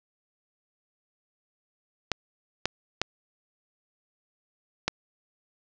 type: clicks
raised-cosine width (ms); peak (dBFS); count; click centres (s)
0.2; -7; 4; 2.117 / 2.656 / 3.016 / 4.88
effects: resampled to 16000 Hz + 7-bit